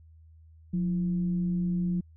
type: tone with frequency modulation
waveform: sine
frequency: 178 Hz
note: F3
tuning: 33 cents sharp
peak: -25 dBFS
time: 0.73-2.01 s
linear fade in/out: 10 ms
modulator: 153 Hz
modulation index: 0.28
effects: added 80 Hz sine -51 dBFS peak until 2.16 s